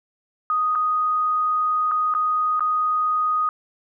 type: tone with dropouts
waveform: sine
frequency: 1244.5 Hz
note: D#6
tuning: in tune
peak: -18 dBFS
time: 0.5-3.49 s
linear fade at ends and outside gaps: 1 ms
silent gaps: 0.752-0.756 / 1.913-1.917 / 2.139-2.149 / 2.595-2.606 s
effects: none